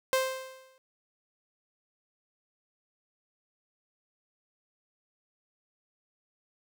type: tone with exponential decay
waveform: sawtooth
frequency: 523.3 Hz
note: C5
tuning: in tune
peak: -18 dBFS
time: 0.13-0.78 s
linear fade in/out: 0 ms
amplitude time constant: 140 ms
effects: none